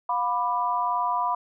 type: chord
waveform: sine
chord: B diminished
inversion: second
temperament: just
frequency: 711.2 / 987.8 / 1185.3 Hz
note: F5 / B5 / D6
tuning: +31 / 0 / +16 cents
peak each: -29 / -24 / -30 dBFS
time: 0.09-1.35 s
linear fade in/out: 5 ms
effects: none